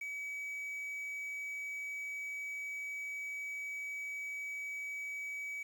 triangle tone with quantisation, 2278 Hz, C#7, 47 cents sharp, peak -37 dBFS, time 0.01-5.63 s, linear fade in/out 5 ms, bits 10, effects none

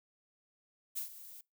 violet noise with ADSR envelope, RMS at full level -36 dBFS, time 0.95-1.41 s, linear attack 23 ms, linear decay 110 ms, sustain -15 dB, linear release 4 ms, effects noise-tail reverb RT60 0.2 s tail -23 dB re dry

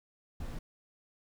brown noise, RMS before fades -39 dBFS, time 0.4-0.59 s, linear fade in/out 5 ms, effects none

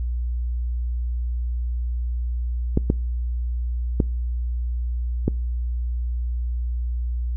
clicks, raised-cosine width 3 ms, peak -5 dBFS, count 4, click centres 2.774 / 2.901 / 4.002 / 5.28 s, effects noise-tail reverb RT60 0.4 s tail -26 dB re dry + added 60 Hz sine -22 dBFS peak until 7.36 s

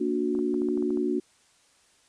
sine chord, Bb augmented, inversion none, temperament just, 233.1 / 291.4 / 364.2 Hz, Bb3 / D4 / F#4, 0 / -13 / -27 cents, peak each -30 / -28 / -27 dBFS, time 0-1.2 s, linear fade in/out 10 ms
clicks, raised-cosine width 1 ms, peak -31 dBFS, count 9, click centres 0.351 / 0.39 / 0.542 / 0.619 / 0.687 / 0.775 / 0.825 / 0.905 / 0.973 s
effects white hiss -62 dBFS RMS until 2.08 s + resampled to 22050 Hz

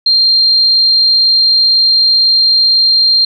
sine tone, 4186 Hz, C8, in tune, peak -6 dBFS, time 0.06-3.25 s, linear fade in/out 5 ms, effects none

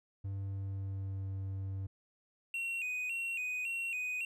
triangle tone with pitch glide, 98 to 96.54 Hz, G2 to G2, 0 to -26 cents, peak -34 dBFS, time 0.24-1.87 s, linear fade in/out 10 ms, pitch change -26 cents, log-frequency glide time 0.38-1.29 s
triangle tone with vibrato, 2610 Hz, E7, 18 cents flat, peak -33 dBFS, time 2.54-4.25 s, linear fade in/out 2 ms, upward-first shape square, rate 1.8 Hz, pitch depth 79 cents each way
effects none

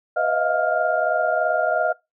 sine tone cluster, 498.9 / 628 / 651 / 706 / 1403 Hz, B4 / D#5 / E5 / F5 / F6, +17 / +16 / -22 / +19 / +8 cents, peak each -29 / -22 / -29 / -23 / -25 dBFS, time 0.16-1.93 s, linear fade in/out 10 ms, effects noise-tail reverb RT60 0.2 s tail -22 dB re dry

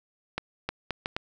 accelerating click train, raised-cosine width 0.3 ms, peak -13 dBFS, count 5, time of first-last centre 0.38-1.165 s, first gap 310 ms, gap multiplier 0.7, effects none

